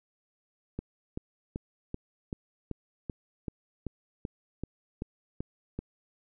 click train, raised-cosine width 3 ms, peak -21 dBFS, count 14, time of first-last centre 0.79-5.79 s, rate 2.6 Hz, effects none

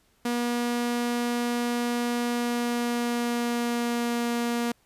sawtooth tone with pitch glide, 240 to 237 Hz, B3 to A#3, -49 to +29 cents, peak -21 dBFS, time 0.25-4.72 s, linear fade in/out 5 ms, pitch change -22 cents, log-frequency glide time 2.32-4.27 s, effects pink hiss -65 dBFS RMS until 4.85 s + resampled to 32000 Hz

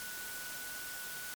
sine tone in noise, 1480 Hz, F#6, in tune, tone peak -45 dBFS, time 0-1.34 s, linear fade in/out 0 ms, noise white, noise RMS -44 dBFS, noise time 0-1.34 s, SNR -4 dB, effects MP3 96 kbps

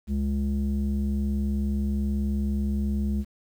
square tone with low-pass filter, 69.4 Hz, C#2, 3 cents sharp, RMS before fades -26 dBFS, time 0.07-3.25 s, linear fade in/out 50 ms, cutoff 230 Hz, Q 3, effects 9-bit

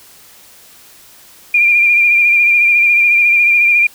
sine tone with vibrato, 2398 Hz, D7, 36 cents sharp, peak -7 dBFS, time 1.54-3.87 s, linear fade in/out 5 ms, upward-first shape sine, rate 14 Hz, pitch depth 34 cents each way, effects white hiss -42 dBFS RMS until 3.94 s

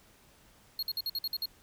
square tone bursts, 4294 Hz, C8, 44 cents sharp, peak -31 dBFS, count 8, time 0.79-1.457 s, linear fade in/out 2 ms, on 37 ms, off 53 ms, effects pink hiss -61 dBFS RMS until 1.62 s

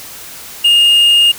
triangle tone, 2836 Hz, F7, 26 cents sharp, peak -4 dBFS, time 0.64-1.32 s, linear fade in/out 10 ms, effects white hiss -31 dBFS RMS until 1.38 s

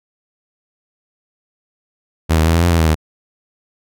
sawtooth tone with pitch steps, 81 / 79.2 / 82 / 83.7 / 87.2 / 83.6 / 80.5 / 78.3 Hz, E2 / D#2 / E2 / E2 / F2 / E2 / E2 / D#2, -30 / +31 / -9 / +27 / -2 / +25 / -41 / +11 cents, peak -7 dBFS, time 2.29-2.954 s, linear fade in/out 20 ms, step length 83 ms, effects none

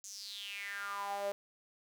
sawtooth tone with high-pass filter sweep, 201.1 Hz, G3, 44 cents sharp, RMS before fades -41 dBFS, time 0.04-1.32 s, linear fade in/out 0 ms, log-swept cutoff 6800 to 540 Hz, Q 6.6, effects none

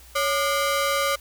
sawtooth ring-modulated tone, 880 Hz, A5, in tune, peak -14 dBFS, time 0.15-1.16 s, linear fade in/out 10 ms, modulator 323 Hz, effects added 60 Hz sine -48 dBFS peak until 1.2 s + white hiss -50 dBFS RMS until 1.2 s

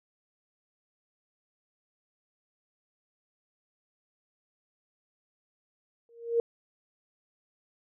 sine tone with exponential growth, 466.2 Hz, A#4, in tune, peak -19 dBFS, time 6.09-6.4 s, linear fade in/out 1 ms, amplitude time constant 66 ms, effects none

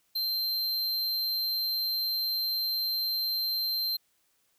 square tone, 4138 Hz, C8, 20 cents flat, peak -28 dBFS, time 0.15-3.97 s, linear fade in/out 10 ms, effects white hiss -71 dBFS RMS until 4.58 s

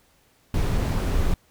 brown noise, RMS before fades -22 dBFS, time 0.54-1.34 s, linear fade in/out 2 ms, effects pink hiss -61 dBFS RMS until 1.5 s

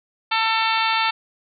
harmonic tone, 446.8 Hz, A4, 27 cents sharp, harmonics 2 / 3 / 4 / 5 / 6 / 7 / 8 / 9 / 10, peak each -22 / -24 / -29 / -27 / -26 / -32 / -28 / -33 / -32 dBFS, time 0.31-1.11 s, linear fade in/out 10 ms, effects none

